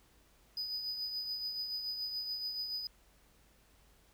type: tone with tremolo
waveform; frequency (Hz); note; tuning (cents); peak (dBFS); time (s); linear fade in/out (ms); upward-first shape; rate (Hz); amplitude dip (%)
triangle; 4978; D#8; 0; -33; 0.57-2.87; 2; triangle; 7; 50
effects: added 50 Hz sine -68 dBFS peak until 4.13 s + pink hiss -67 dBFS RMS until 4.13 s